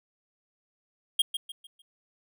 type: tone with echo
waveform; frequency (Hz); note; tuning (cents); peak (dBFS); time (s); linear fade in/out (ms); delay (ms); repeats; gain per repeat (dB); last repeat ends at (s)
square; 3241; G#7; -43; -20; 1.19-1.22; 5; 150; 4; -9; 1.82
effects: none